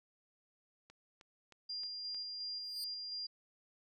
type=click train; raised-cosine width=0.2 ms; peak=-40 dBFS; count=5; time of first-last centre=0.9-2.146 s; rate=3.21 Hz
type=tone with tremolo; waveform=sine; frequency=4800 Hz; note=D8; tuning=37 cents sharp; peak=-39 dBFS; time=1.69-3.27 s; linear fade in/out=10 ms; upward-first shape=square; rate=2.8 Hz; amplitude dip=25%
type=tone with exponential growth; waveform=15% pulse; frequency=4435 Hz; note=C#8; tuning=in tune; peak=-35 dBFS; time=2.6-2.84 s; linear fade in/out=0 ms; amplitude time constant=52 ms
effects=none